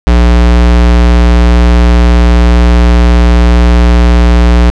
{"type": "tone", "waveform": "square", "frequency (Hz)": 59.5, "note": "A#1", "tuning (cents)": 36, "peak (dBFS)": -3, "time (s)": [0.07, 4.7], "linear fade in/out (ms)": 0, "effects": ["low-pass 5000 Hz 12 dB/octave"]}